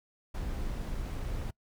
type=noise; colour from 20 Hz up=brown; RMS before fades=-35 dBFS; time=0.34-1.51 s; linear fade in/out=10 ms; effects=noise-tail reverb RT60 0.1 s tail -24 dB re dry